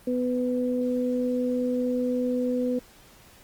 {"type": "tone pair together", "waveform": "sine", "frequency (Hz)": [249.2, 498.4], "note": ["B3", "B4"], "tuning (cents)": [16, 16], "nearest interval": "octave", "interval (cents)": 1200, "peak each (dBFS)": [-25, -27], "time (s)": [0.07, 2.79], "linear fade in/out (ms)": 5, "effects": ["pink hiss -53 dBFS RMS until 3.43 s", "Opus 24 kbps"]}